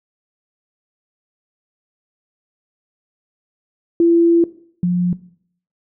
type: tone pair in turn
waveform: sine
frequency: 337.9 / 177.66 Hz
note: E4 / F3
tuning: +43 / +30 cents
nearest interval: major seventh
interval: 1113 cents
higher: first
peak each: -9 / -13 dBFS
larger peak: first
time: 4-4.44 / 4.83-5.13 s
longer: first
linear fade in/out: 2 ms
effects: noise-tail reverb RT60 0.6 s tail -18 dB re dry